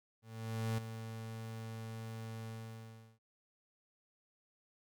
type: tone with ADSR envelope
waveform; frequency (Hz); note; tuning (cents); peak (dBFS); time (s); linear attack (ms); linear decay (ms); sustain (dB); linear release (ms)
35% pulse; 112.3; A2; +36; -31; 0.22-3.19; 560; 6; -10; 710
effects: none